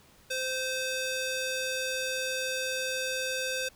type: tone with band-pass filter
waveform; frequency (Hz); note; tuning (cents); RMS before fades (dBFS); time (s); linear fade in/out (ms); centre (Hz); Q
square; 518; C5; -17; -32; 0.3-3.69; 10; 4600; 0.51
effects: pink hiss -59 dBFS RMS until 3.75 s